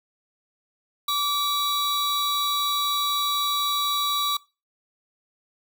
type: tone pair together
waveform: 45% pulse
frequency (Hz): 1156 / 3888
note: D6 / B7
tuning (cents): -28 / -28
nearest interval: octave + major sixth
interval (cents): 2100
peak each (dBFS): -25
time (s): 1.08-4.37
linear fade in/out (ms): 5
effects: noise-tail reverb RT60 0.3 s tail -22 dB re dry